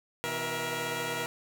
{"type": "tone cluster", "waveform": "10% pulse", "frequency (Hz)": [124.6, 161.3, 473.5, 661], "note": ["B2", "E3", "A#4", "E5"], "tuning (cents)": [16, -37, 27, 5], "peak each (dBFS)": [-32, -32, -25, -30], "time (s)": [0.24, 1.26], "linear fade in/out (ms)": 0, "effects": []}